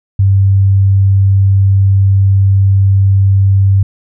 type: tone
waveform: sine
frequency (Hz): 97.6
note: G2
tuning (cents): -7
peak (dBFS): -5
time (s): 0.19-3.83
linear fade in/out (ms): 5
effects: none

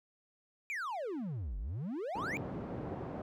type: exponential two-way sweep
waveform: triangle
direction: down then up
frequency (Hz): 2469 to 44.52 to 2469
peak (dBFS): -34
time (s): 0.7-2.37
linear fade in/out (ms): 0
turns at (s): 1.58
type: band-pass noise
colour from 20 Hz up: pink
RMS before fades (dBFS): -41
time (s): 2.15-3.22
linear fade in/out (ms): 5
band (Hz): 110 to 670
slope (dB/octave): 12
effects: none

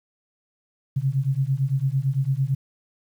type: beating tone pair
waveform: sine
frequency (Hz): 130.81 / 139.71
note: C3 / C#3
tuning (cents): 0 / +14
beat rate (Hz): 8.9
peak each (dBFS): -23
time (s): 0.96-2.55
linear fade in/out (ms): 10
effects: 9-bit

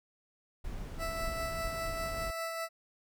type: noise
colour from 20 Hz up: brown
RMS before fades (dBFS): -40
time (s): 0.64-2.31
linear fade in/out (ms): 10
type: tone with tremolo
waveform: 20% pulse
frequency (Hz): 659.3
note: E5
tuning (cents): 0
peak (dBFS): -29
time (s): 0.98-2.69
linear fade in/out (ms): 50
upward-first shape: sine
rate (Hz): 5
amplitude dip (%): 30
effects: none

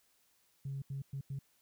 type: tone bursts at uneven times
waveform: sine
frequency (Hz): 137.3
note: C#3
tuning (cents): -16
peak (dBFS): -36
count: 4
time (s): 0.65-0.82 / 0.9-1.02 / 1.13-1.21 / 1.3-1.39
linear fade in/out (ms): 5
effects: tanh soft clip ceiling -33 dBFS + white hiss -72 dBFS RMS until 1.61 s

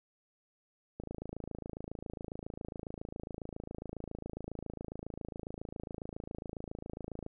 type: click train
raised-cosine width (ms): 2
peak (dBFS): -27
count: 172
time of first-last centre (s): 1-7.264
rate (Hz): 27.3
effects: none

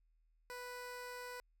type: tone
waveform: 15% pulse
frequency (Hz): 493.9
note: B4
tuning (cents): 0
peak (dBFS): -39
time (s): 0.5-1.4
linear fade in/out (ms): 0
effects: added 40 Hz sine -70 dBFS peak until 1.6 s

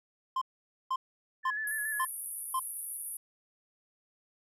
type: tone bursts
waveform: triangle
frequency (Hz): 1046.5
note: C6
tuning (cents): 0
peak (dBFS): -26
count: 5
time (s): 0.36-2.595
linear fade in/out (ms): 5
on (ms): 55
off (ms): 490
type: tone with vibrato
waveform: sine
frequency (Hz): 1720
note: A6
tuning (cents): -40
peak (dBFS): -32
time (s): 1.43-2.07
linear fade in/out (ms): 50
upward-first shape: square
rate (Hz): 7.1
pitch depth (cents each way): 32
type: band-pass noise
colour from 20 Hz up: pink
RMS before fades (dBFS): -40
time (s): 1.67-3.17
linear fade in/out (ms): 2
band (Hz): 9700 to 12000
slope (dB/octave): 96
effects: none

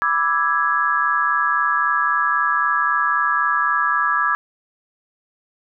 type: chord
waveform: sine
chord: E dominant seventh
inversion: second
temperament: equal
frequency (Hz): 987.8 / 1174.7 / 1318.5 / 1661.2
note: B5 / D6 / E6 / G#6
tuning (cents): 0 / 0 / 0 / 0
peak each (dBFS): -26 / -20 / -22 / -20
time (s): 0.02-4.35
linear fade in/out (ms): 0
effects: none

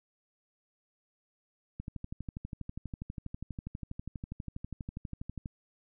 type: click train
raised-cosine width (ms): 5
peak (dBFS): -26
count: 46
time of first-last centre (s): 1.8-5.459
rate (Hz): 12.3
effects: none

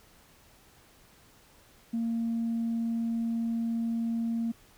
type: tone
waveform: sine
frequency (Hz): 230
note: A#3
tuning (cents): -23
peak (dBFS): -26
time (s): 1.93-4.52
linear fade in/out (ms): 10
effects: tanh soft clip ceiling -24 dBFS + pink hiss -59 dBFS RMS until 4.77 s

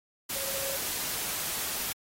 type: tone in noise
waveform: sine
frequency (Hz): 545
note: C#5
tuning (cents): -29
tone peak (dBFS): -38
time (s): 0.35-0.77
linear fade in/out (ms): 10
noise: white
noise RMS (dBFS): -33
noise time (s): 0.29-1.93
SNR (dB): -8
effects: AAC 48 kbps

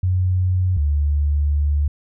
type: tone pair in turn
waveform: sine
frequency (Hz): 91.7 / 73.01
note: F#2 / D2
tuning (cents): -15 / -10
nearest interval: major third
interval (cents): 395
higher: first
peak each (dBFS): -15 / -15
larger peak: neither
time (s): 0.03-0.77 / 0.77-1.88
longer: second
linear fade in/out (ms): 5
effects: none

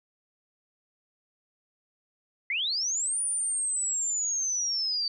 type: linear two-way sweep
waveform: sine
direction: up then down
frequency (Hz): 1997 to 9530 to 4571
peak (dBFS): -26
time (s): 2.5-5.08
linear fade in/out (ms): 2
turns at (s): 3.21
effects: none

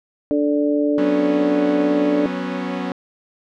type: harmonic tone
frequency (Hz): 146.4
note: D3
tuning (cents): -5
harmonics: 2 / 3 / 4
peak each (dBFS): -17 / -23 / -22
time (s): 0.31-2.26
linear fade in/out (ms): 0
type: chord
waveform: sawtooth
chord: F# suspended fourth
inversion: none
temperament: equal with one note detuned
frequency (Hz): 185 / 246.9 / 274.8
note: F#3 / B3 / C#4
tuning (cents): 0 / 0 / -15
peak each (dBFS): -23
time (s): 0.98-2.92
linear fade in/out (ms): 2
effects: low-pass 3000 Hz 12 dB/octave

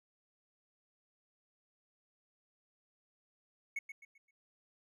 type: tone with echo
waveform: triangle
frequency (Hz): 2203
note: C#7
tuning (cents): -11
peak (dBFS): -33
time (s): 3.76-3.79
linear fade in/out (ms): 5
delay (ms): 130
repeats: 4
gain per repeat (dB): -9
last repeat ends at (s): 4.31
effects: none

